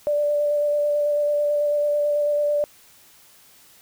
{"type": "tone with vibrato", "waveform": "sine", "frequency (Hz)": 587.3, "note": "D5", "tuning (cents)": 0, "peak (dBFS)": -18, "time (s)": [0.07, 2.64], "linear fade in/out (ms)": 0, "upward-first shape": "square", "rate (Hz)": 9.1, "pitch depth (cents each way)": 10, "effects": ["white hiss -52 dBFS RMS until 3.81 s"]}